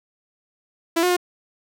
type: tone with pitch steps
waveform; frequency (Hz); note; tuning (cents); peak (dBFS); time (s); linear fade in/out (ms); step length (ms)
sawtooth; 333.3 / 359.9 / 356.9; E4 / F#4 / F4; +19 / -48 / +38; -13; 0.96-1.167; 10; 69
effects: none